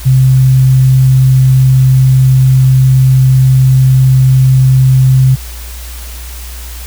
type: tone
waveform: sine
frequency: 130.81 Hz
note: C3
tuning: in tune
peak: -3 dBFS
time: 0.05-5.36 s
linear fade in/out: 20 ms
effects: added 60 Hz sine -23 dBFS peak until 6.86 s + white hiss -30 dBFS RMS until 6.86 s